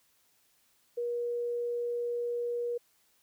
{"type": "tone", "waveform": "sine", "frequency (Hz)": 478.3, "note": "A#4", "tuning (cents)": 44, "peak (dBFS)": -30, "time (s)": [0.97, 2.78], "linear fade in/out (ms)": 10, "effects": ["white hiss -69 dBFS RMS until 3.22 s"]}